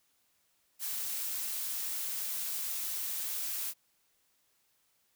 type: noise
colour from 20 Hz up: blue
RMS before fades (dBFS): -36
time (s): 0.79-3.74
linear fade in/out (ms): 50
effects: white hiss -73 dBFS RMS until 5.15 s